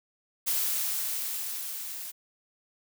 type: noise with level ramp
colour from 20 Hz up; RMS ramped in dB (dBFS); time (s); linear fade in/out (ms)
blue; -27 to -39; 0.46-2.12; 20
effects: none